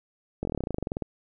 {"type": "slowing click train", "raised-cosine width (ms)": 2, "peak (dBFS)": -16, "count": 18, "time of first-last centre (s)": [0.43, 1.022], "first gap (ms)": 21, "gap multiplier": 1.06, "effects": []}